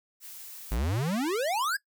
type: noise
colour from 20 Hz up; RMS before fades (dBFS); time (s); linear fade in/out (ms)
blue; -44; 0.2-0.78; 50
type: exponential sweep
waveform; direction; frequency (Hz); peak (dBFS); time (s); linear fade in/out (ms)
square; up; 49 to 1707; -27; 0.71-1.77; 10
effects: noise-tail reverb RT60 0.1 s tail -19 dB re dry